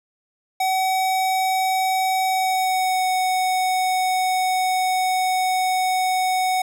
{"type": "tone with pitch glide", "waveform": "square", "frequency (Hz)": [755, 743.7], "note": ["F#5", "F#5"], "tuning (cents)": [35, 9], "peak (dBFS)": -19, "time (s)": [0.6, 6.62], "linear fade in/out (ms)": 5, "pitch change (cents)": -26, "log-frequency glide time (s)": [2.26, 3.06], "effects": []}